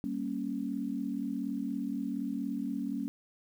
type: chord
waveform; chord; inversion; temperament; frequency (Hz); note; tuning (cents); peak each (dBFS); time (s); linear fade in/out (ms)
sine; G diminished; none; equal; 196 / 233.1 / 277.2; G3 / Bb3 / Db4; 0 / 0 / 0; -38 / -36 / -35; 0.04-3.08; 0
effects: 10-bit